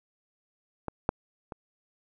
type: clicks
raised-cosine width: 1 ms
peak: -18 / -9 / -24 dBFS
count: 3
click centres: 0.883 / 1.091 / 1.522 s
effects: none